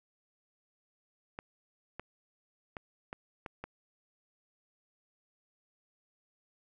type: clicks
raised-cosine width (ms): 0.5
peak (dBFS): -25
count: 6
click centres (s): 1.389 / 1.996 / 2.768 / 3.129 / 3.462 / 3.64
effects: none